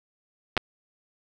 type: clicks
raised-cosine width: 0.3 ms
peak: -7 dBFS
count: 2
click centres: 0.568 / 0.576 s
effects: none